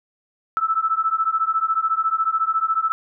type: beating tone pair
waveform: sine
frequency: 1308 / 1322 Hz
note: E6 / E6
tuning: -14 / +5 cents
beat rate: 14 Hz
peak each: -21 dBFS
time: 0.57-2.92 s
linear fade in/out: 0 ms
effects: none